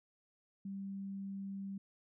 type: tone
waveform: sine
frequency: 196 Hz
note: G3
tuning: in tune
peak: -40 dBFS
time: 0.65-1.78 s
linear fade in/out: 5 ms
effects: none